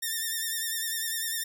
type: tone with vibrato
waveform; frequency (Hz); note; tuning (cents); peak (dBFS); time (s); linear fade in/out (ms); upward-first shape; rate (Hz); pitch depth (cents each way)
5% pulse; 1805; A6; +44; -19; 0.02-1.44; 10; sine; 10; 47
effects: none